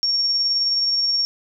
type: tone with tremolo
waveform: sine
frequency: 5520 Hz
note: F8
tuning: 21 cents flat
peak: -16 dBFS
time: 0.03-1.25 s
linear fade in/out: 0 ms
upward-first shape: sine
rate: 19 Hz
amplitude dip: 25%
effects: none